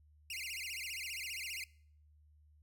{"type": "tone with vibrato", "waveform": "sawtooth", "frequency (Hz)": 2422, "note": "D#7", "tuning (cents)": -47, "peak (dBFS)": -37, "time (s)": [0.3, 1.64], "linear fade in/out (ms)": 2, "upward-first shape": "sine", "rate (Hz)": 15, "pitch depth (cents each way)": 290, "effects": ["noise-tail reverb RT60 0.6 s tail -23 dB re dry", "added 75 Hz sine -62 dBFS peak until 2.62 s"]}